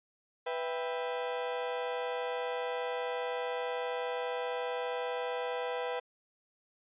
35% pulse chord, E minor, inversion second, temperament just, 494.4 / 659.3 / 791.1 Hz, B4 / E5 / G5, +2 / 0 / +16 cents, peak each -33 / -39 / -38 dBFS, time 0.46-6 s, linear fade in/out 10 ms, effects resampled to 8000 Hz

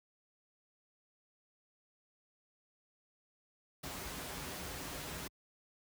pink noise with comb filter, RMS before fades -43 dBFS, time 3.83-5.28 s, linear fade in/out 10 ms, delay 9 ms, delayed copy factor -0.5, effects high-pass 60 Hz 12 dB/octave

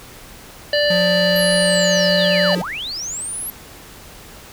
harmonic tone, 587.3 Hz, D5, in tune, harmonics 1 / 3 / 5 / 7 / 8, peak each -16 / -21 / -23 / -24 / -25 dBFS, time 0.73-2.55 s, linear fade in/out 2 ms
square tone, 178.6 Hz, F3, 39 cents sharp, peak -21 dBFS, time 0.9-2.62 s, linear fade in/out 5 ms
sine linear two-way sweep, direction down then up, 11640 to 275 to 11640 Hz, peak -24 dBFS, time 1.36-3.5 s, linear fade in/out 0 ms, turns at 2.58 s
effects pink hiss -40 dBFS RMS until 4.52 s

